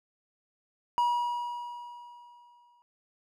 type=tone with exponential decay; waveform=triangle; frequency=962 Hz; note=B5; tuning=46 cents flat; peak=-20 dBFS; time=0.98-2.82 s; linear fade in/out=0 ms; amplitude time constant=400 ms; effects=none